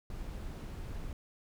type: noise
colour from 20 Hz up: brown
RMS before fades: -41 dBFS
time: 0.1-1.13 s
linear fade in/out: 2 ms
effects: none